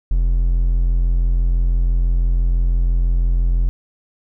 triangle tone, 43 Hz, F1, 26 cents flat, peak -11 dBFS, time 0.11-3.69 s, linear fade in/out 0 ms, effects none

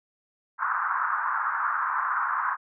pink band-pass noise, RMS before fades -27 dBFS, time 0.58-2.57 s, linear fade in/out 50 ms, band 1000 to 1500 Hz, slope 48 dB/octave, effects none

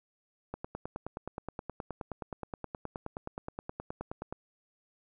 click train, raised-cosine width 1 ms, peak -23 dBFS, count 37, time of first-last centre 0.54-4.325 s, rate 9.51 Hz, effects none

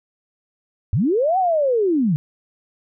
sine linear two-way sweep, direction up then down, 77.78 to 774 to 138.1 Hz, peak -15 dBFS, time 0.93-2.16 s, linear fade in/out 0 ms, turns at 1.38 s, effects none

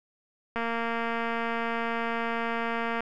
click train, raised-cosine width 0.5 ms, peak -16 dBFS, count 566, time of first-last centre 0.56-3.006 s, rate 231 Hz, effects none

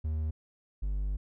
triangle tone pair in turn, 78 / 49.61 Hz, D#2 / G1, +5 / +21 cents, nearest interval minor sixth, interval 784 cents, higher first, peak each -27 dBFS, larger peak neither, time 0.04-0.31 / 0.82-1.17 s, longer second, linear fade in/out 10 ms, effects none

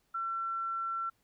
sine tone, 1350 Hz, E6, 41 cents sharp, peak -32 dBFS, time 0.14-1.1 s, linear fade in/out 10 ms, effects pink hiss -74 dBFS RMS until 1.23 s

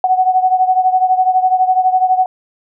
sine beating tone pair, 741 / 753 Hz, F#5 / F#5, +2 / +30 cents, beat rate 12 Hz, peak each -11 / -15 dBFS, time 0.04-2.26 s, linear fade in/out 2 ms, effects none

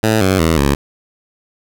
10% pulse tone with pitch steps, 110 / 94.66 / 81.46 / 70.1 Hz, A2 / F#2 / E2 / C#2, 0 / +40 / -20 / +20 cents, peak -3 dBFS, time 0.03-0.75 s, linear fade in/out 5 ms, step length 180 ms, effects none

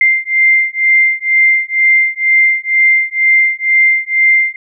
sine beating tone pair, 2093 / 2095.1 Hz, C7 / C7, 0 / +2 cents, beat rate 2.1 Hz, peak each -11 dBFS, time 0.01-4.56 s, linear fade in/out 2 ms, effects none

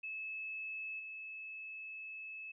sine tone with level steps, 2600 Hz, E7, 24 cents flat, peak -40 / -44 dBFS, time 0.03-2.52 s, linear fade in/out 10 ms, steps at 0.99 s, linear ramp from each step 10 ms, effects none

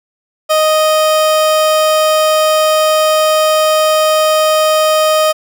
30% pulse tone, 622.3 Hz, D#5, in tune, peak -6 dBFS, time 0.49-5.33 s, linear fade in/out 20 ms, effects none

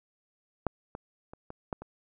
clicks, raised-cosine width 1 ms, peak -13 / -24 / -30 / -27 / -18 / -28 dBFS, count 6, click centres 0.667 / 0.951 / 1.335 / 1.504 / 1.728 / 1.82 s, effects none

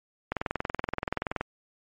click train, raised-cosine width 0.5 ms, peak -13 dBFS, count 24, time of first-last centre 0.32-1.41 s, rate 21.1 Hz, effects MP3 48 kbps

